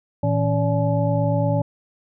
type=tone cluster; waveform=sine; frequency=113.7 / 162.3 / 278.6 / 574 / 854 Hz; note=A#2 / E3 / C#4 / D5 / G#5; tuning=-43 / -27 / +9 / -40 / +48 cents; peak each=-21 / -23 / -27 / -23 / -29 dBFS; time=0.23-1.62 s; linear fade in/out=5 ms; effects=none